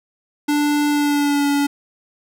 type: tone with pitch glide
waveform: square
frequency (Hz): 293.7 to 285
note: D4 to C#4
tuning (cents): 0 to +48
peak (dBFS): -16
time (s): 0.48-1.67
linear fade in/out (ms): 10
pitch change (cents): -52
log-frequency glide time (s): 0.89-1.47
effects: none